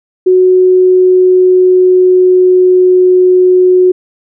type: tone with pitch glide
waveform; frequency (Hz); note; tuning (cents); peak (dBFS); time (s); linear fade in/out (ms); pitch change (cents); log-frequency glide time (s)
sine; 368.9 to 366.1; F#4 to F#4; -5 to -18; -3; 0.26-3.92; 10; -13; 0.46-3.12
effects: none